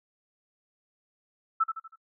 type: tone with echo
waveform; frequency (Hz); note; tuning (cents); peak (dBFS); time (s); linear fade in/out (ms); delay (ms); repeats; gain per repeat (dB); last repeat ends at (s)
sine; 1318.5; E6; 0; -20; 1.6-1.64; 10; 80; 4; -7; 1.96
effects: noise-tail reverb RT60 0.1 s tail -20 dB re dry